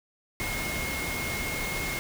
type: tone in noise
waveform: sine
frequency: 2155 Hz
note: C#7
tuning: 49 cents flat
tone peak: -33 dBFS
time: 0.4-1.99 s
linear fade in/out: 0 ms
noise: pink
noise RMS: -33 dBFS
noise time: 0.4-1.99 s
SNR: -3 dB
effects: none